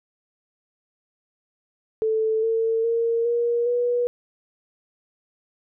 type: tone with pitch steps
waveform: sine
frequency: 440 / 450.8 / 461.9 / 473.2 / 484.8 Hz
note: A4 / A4 / A#4 / A#4 / B4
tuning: 0 / +42 / -16 / +26 / -32 cents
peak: -19 dBFS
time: 2.02-4.07 s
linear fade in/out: 0 ms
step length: 410 ms
effects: none